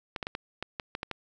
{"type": "clicks", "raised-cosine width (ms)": 0.3, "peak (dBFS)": -17, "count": 9, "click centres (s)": [0.162, 0.228, 0.269, 0.351, 0.626, 0.798, 0.951, 1.031, 1.113], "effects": []}